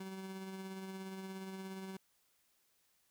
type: tone with tremolo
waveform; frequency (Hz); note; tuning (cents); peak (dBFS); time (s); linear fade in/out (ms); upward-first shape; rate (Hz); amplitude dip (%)
30% pulse; 190.8; G3; -47; -40; 0-1.97; 5; sine; 17; 30
effects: white hiss -75 dBFS RMS until 3.1 s